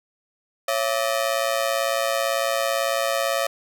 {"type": "ring-modulated tone", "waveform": "sawtooth", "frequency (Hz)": 611, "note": "D#5", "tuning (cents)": -32, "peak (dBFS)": -14, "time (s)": [0.68, 3.47], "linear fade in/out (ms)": 5, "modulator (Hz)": 59, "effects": []}